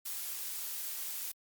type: noise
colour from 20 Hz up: blue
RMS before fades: -39 dBFS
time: 0.05-1.32 s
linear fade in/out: 10 ms
effects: Opus 48 kbps